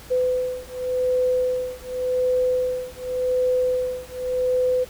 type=beating tone pair; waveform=sine; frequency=504 / 504.88 Hz; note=B4 / B4; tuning=+35 / +38 cents; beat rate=0.88 Hz; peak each=-23 dBFS; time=0.1-4.85 s; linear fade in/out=20 ms; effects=added 60 Hz sine -47 dBFS peak until 4.89 s + pink hiss -44 dBFS RMS until 4.89 s